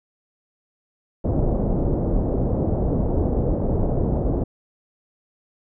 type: low-pass noise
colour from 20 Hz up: pink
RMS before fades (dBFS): -21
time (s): 1.24-4.44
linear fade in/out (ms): 10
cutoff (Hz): 610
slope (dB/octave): 24
effects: none